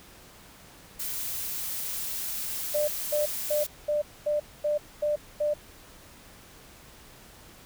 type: noise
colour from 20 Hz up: blue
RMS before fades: -33 dBFS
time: 0.99-3.67 s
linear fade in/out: 10 ms
type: tone bursts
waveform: sine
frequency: 595 Hz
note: D5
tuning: 22 cents sharp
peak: -23 dBFS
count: 8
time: 2.74-5.54 s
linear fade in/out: 10 ms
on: 140 ms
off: 240 ms
effects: pink hiss -51 dBFS RMS until 7.65 s